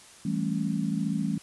sine chord, A dominant seventh, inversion second, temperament just, 165 / 198 / 220 / 275 Hz, E3 / G3 / A3 / C#4, +2 / +18 / 0 / -14 cents, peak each -31 / -30 / -31 / -33 dBFS, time 0.25-1.38 s, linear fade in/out 5 ms, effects white hiss -51 dBFS RMS until 1.42 s + resampled to 24000 Hz

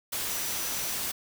sine tone in noise, 5900 Hz, F#8, 6 cents flat, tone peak -40 dBFS, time 0.29-0.94 s, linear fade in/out 10 ms, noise white, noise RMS -32 dBFS, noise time 0.12-1.12 s, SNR -11 dB, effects none

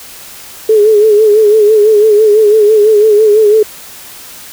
sine tone with vibrato, 425.8 Hz, G#4, 43 cents sharp, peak -3 dBFS, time 0.69-3.63 s, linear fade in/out 5 ms, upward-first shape sine, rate 6 Hz, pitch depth 65 cents each way, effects white hiss -31 dBFS RMS until 4.52 s

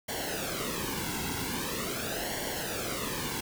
pink noise with flanger, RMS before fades -34 dBFS, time 0.08-3.41 s, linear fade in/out 10 ms, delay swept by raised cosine 0.79 to 1.68 ms, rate 0.43 Hz, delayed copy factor -0.75, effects none

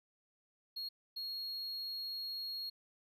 triangle tone bursts at uneven times, 4296 Hz, C8, 45 cents sharp, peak -38 dBFS, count 2, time 0.76-0.89 / 1.16-2.7 s, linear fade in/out 10 ms, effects none

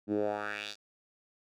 10% pulse tone with band-pass filter sweep, 103.83 Hz, G#2, in tune, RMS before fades -34 dBFS, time 0.07-0.76 s, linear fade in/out 50 ms, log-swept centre 250 to 5100 Hz, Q 2.7, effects none

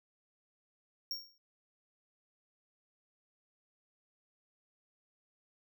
square tone with exponential decay, 5540 Hz, F8, 15 cents flat, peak -34 dBFS, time 1.11-1.38 s, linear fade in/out 1 ms, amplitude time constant 57 ms, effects none

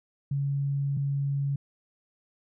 sine tone pair in turn, 140 / 140 Hz, C#3 / C#3, +18 / +18 cents, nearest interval unison, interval 0 cents, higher neither, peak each -25 dBFS, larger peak neither, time 0.31-0.97 / 0.97-1.56 s, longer first, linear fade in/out 5 ms, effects none

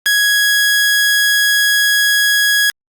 sawtooth tone, 1664 Hz, G#6, 3 cents sharp, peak -7 dBFS, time 0.06-2.7 s, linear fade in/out 0 ms, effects Opus 48 kbps

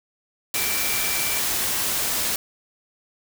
sine tone in noise, 2336 Hz, D7, 10 cents flat, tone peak -30 dBFS, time 0.55-1.39 s, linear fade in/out 2 ms, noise white, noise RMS -24 dBFS, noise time 0.54-2.36 s, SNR -9 dB, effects none

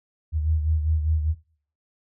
sine beating tone pair, 77.78 / 82.78 Hz, D#2 / E2, 0 / +8 cents, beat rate 5 Hz, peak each -20 / -29 dBFS, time 0.32-1.35 s, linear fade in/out 50 ms, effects noise-tail reverb RT60 0.5 s tail -21 dB re dry

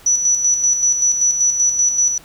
sine tone with tremolo, 5920 Hz, F#8, in tune, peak -11 dBFS, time 0.06-2.18 s, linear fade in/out 5 ms, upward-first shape square, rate 5.2 Hz, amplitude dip 50%, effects pink hiss -45 dBFS RMS until 2.24 s

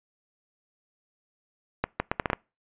accelerating click train, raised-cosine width 0.5 ms, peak -9 dBFS, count 7, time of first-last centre 1.84-2.332 s, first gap 160 ms, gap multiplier 0.72, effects noise-tail reverb RT60 0.3 s tail -26 dB re dry + resampled to 8000 Hz

